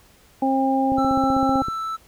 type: harmonic tone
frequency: 267.5 Hz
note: C4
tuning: 38 cents sharp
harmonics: 1 / 2 / 3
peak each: -20 / -26 / -21 dBFS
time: 0.42-1.62 s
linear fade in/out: 5 ms
type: click train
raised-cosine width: 3 ms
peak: -17 dBFS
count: 13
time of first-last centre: 0.92-1.684 s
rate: 15.7 Hz
type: tone with pitch glide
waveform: triangle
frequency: 1330 to 1319.3 Hz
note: E6 to E6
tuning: +15 to +1 cents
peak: -23 dBFS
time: 0.97-1.97 s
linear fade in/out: 20 ms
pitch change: -14 cents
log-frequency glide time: 1.69-1.81 s
effects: pink hiss -54 dBFS RMS until 2.07 s